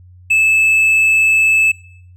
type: tone with hard clipping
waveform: sine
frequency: 2616 Hz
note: E7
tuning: 14 cents flat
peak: -10 dBFS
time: 0.3-1.72 s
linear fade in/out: 10 ms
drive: 3 dB
effects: noise-tail reverb RT60 0.7 s tail -22 dB re dry + added 90 Hz sine -39 dBFS peak until 2.16 s

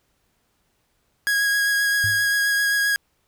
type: tone with vibrato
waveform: 45% pulse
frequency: 1650 Hz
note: G#6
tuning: 12 cents flat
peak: -18 dBFS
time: 1.27-2.96 s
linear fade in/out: 0 ms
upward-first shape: sine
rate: 7.6 Hz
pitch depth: 13 cents each way
type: tone with exponential decay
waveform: sine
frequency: 103.4 Hz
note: G#2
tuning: 7 cents flat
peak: -23 dBFS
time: 2.04-2.36 s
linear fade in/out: 0 ms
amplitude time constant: 69 ms
effects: pink hiss -68 dBFS RMS until 3.27 s

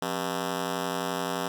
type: ring-modulated tone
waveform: 10% pulse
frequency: 220 Hz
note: A3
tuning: in tune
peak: -17 dBFS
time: 0.02-1.48 s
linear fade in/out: 2 ms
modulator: 45.8 Hz
effects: none

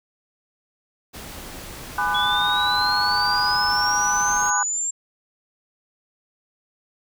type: noise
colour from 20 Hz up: pink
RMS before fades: -37 dBFS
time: 1.13-4.51 s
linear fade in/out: 20 ms
type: chord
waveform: sine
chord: G# half-diminished seventh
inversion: none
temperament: just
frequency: 830.6 / 996.7 / 1196.1 / 1495.1 Hz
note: G#5 / B5 / D6 / F#6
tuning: 0 / +16 / +31 / +18 cents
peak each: -25 / -25 / -27 / -24 dBFS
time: 1.98-4.63 s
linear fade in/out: 2 ms
type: exponential sweep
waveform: sine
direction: up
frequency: 3374 to 7459 Hz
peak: -22 dBFS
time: 2.14-4.91 s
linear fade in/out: 10 ms
effects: none

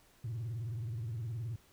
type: tone with vibrato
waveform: sine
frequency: 114 Hz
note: A#2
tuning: 38 cents flat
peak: -34 dBFS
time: 0.24-1.56 s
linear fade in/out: 5 ms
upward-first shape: sine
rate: 19 Hz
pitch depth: 180 cents each way
effects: tanh soft clip ceiling -34 dBFS + pink hiss -65 dBFS RMS until 1.72 s

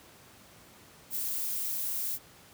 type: noise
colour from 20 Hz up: violet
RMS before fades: -33 dBFS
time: 1.1-2.19 s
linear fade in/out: 50 ms
effects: pink hiss -55 dBFS RMS until 2.53 s + high-pass 80 Hz 12 dB/octave

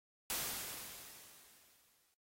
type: noise with exponential decay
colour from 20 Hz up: white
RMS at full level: -37 dBFS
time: 0.3-2.14 s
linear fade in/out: 0 ms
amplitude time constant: 400 ms
effects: noise-tail reverb RT60 0.2 s tail -26 dB re dry + AAC 48 kbps

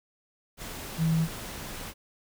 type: tone in noise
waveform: sine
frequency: 162.3 Hz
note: E3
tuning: 27 cents flat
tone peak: -22 dBFS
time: 0.97-1.28 s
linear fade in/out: 50 ms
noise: pink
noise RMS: -39 dBFS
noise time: 0.57-1.94 s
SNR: +14 dB
effects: none

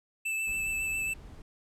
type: tone with vibrato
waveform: square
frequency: 2637 Hz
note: E7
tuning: in tune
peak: -30 dBFS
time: 0.25-1.14 s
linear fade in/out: 10 ms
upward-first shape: sine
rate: 7.3 Hz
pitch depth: 13 cents each way
type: noise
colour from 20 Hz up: brown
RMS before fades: -46 dBFS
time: 0.47-1.42 s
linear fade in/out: 2 ms
effects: low-pass 12000 Hz 12 dB/octave

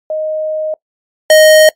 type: tone pair in turn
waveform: sine / square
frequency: 622.3 / 622.3 Hz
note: D#5 / D#5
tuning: 0 / 0 cents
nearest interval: unison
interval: 0 cents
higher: neither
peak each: -14 / -3 dBFS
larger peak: second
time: 0.1-0.74 / 1.3-1.69 s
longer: first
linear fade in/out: 2 ms
effects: noise-tail reverb RT60 0.1 s tail -22 dB re dry + MP3 64 kbps

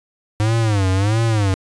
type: tone with vibrato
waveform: square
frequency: 103.83 Hz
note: G#2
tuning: in tune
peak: -15 dBFS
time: 0.4-1.54 s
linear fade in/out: 0 ms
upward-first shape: sine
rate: 1.5 Hz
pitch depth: 180 cents each way
effects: resampled to 22050 Hz

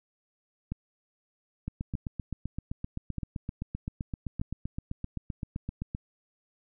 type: two click trains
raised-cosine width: 5 ms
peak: -20 / -21 dBFS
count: 4 / 34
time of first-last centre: 0.72-4.415 / 1.68-5.949 s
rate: 0.812 / 7.73 Hz
effects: none

